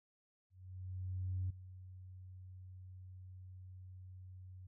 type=tone with ADSR envelope; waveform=sine; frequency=92.5 Hz; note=F#2; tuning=in tune; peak=-34 dBFS; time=0.5-4.67 s; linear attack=1000 ms; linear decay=6 ms; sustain=-16 dB; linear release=7 ms; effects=tanh soft clip ceiling -30 dBFS